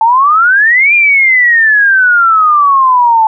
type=exponential two-way sweep; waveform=sine; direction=up then down; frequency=870 to 2430 to 870 Hz; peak=-4 dBFS; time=0.01-3.27 s; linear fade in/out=2 ms; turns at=0.94 s; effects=none